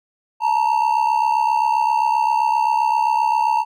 triangle ring-modulated tone, 906 Hz, A#5, 50 cents flat, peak -10 dBFS, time 0.4-3.65 s, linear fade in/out 50 ms, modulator 33.8 Hz, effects none

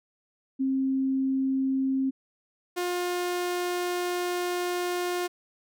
sine / sawtooth tone pair in turn, 266.4 / 355.6 Hz, C4 / F4, +31 / +31 cents, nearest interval perfect fourth, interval 500 cents, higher second, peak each -23 dBFS, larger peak neither, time 0.59-2.11 / 2.76-5.28 s, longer second, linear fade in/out 20 ms, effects none

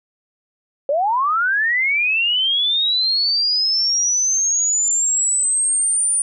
sine linear sweep, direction up, 537 to 9397 Hz, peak -15 dBFS, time 0.89-6.22 s, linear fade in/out 2 ms, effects none

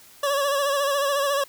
25% pulse tone with vibrato, 562 Hz, C#5, 24 cents sharp, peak -17 dBFS, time 0.23-1.44 s, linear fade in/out 5 ms, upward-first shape sine, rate 14 Hz, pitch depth 51 cents each way, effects white hiss -50 dBFS RMS until 1.48 s

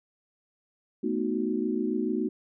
sine chord, B dominant seventh, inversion third, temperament equal, 220 / 246.9 / 311.1 / 370 Hz, A3 / B3 / D#4 / F#4, 0 / 0 / 0 / 0 cents, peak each -31 dBFS, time 1.03-2.29 s, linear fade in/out 10 ms, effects none

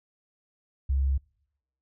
sine tone, 67.8 Hz, C#2, 38 cents flat, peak -22 dBFS, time 0.89-1.18 s, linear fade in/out 10 ms, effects noise-tail reverb RT60 0.8 s tail -26 dB re dry

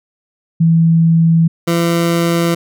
sine / 20% pulse tone pair in turn, 164.7 / 169.23 Hz, E3 / E3, -1 / +46 cents, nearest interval unison, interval 47 cents, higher second, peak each -7 / -7 dBFS, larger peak neither, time 0.6-1.48 / 1.67-2.55 s, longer neither, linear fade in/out 10 ms, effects none

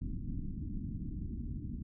pink low-pass noise, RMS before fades -39 dBFS, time 0.01-1.83 s, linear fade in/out 10 ms, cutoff 290 Hz, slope 48 dB/octave, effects none

